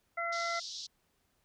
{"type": "harmonic tone", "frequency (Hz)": 680, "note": "F5", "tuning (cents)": -46, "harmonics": [1, 2, 3], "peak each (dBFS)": [-37, -36, -37], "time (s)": [0.17, 0.6], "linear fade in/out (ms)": 10}
{"type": "band-pass noise", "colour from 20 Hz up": "white", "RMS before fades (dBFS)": -43, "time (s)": [0.32, 0.87], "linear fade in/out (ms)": 10, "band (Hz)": [3600, 5800], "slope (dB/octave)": 48}
{"effects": ["pink hiss -75 dBFS RMS until 1.44 s"]}